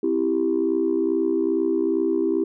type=chord; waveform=sine; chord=C major; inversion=none; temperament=equal; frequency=261.6 / 329.6 / 392 Hz; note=C4 / E4 / G4; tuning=0 / 0 / 0 cents; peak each=-26 / -21 / -22 dBFS; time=0.03-2.44 s; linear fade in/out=5 ms; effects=tanh soft clip ceiling -12 dBFS